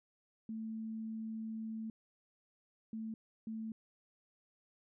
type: tone bursts at uneven times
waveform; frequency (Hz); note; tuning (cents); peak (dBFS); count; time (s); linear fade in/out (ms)
sine; 221.5; A3; +12; -39; 3; 0.49-1.9 / 2.93-3.14 / 3.47-3.72; 2
effects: none